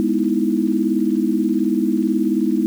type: chord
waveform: sine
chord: E major seventh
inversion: first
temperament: equal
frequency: 207.7 / 246.9 / 311.1 / 329.6 Hz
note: G#3 / B3 / D#4 / E4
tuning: 0 / 0 / 0 / 0 cents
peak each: -21 dBFS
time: 0-2.66 s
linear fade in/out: 0 ms
effects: 7-bit